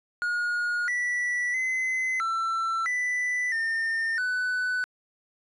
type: tone with pitch steps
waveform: triangle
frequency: 1439 / 1957 / 2042 / 1340 / 1986 / 1813 / 1496 Hz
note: F#6 / B6 / C7 / E6 / B6 / A#6 / F#6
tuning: -49 / -16 / -43 / +28 / +9 / -49 / +19 cents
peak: -23 dBFS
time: 0.22-4.84 s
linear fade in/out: 0 ms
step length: 660 ms
effects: resampled to 24000 Hz